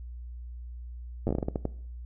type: slowing click train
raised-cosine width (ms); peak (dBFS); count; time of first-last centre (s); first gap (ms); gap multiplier
2; -15; 11; 1.27-1.654; 9; 1.3
effects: noise-tail reverb RT60 0.6 s tail -20 dB re dry + added 60 Hz sine -38 dBFS peak until 2.05 s